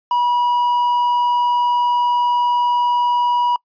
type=tone; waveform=triangle; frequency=970 Hz; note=B5; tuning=31 cents flat; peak=-12 dBFS; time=0.11-3.56 s; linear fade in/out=2 ms; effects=noise-tail reverb RT60 0.1 s tail -26 dB re dry + resampled to 11025 Hz